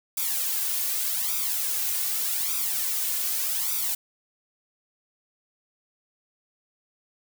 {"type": "noise with flanger", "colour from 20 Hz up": "blue", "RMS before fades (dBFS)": -27, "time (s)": [0.17, 3.95], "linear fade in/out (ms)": 5, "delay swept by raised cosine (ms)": [0.83, 2.83], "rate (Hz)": 0.84, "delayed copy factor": 0.95, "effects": []}